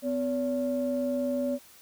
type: tone pair together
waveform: sine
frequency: 253.2 / 569 Hz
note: B3 / C#5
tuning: +43 / +45 cents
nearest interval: octave + major second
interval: 1402 cents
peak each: -28 dBFS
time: 0.02-1.59 s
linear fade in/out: 50 ms
effects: tanh soft clip ceiling -19 dBFS + white hiss -54 dBFS RMS until 1.81 s